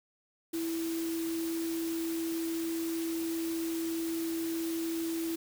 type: tone in noise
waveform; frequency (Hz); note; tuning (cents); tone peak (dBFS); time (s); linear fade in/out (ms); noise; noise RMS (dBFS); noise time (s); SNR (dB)
sine; 329.6; E4; 0; -31; 0.53-5.36; 10; white; -43; 0.53-5.36; +9
effects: none